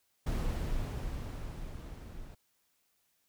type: noise with level ramp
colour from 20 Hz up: brown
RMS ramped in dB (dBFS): -31 to -47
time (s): 0.26-2.35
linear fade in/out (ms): 10
effects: white hiss -75 dBFS RMS until 3.28 s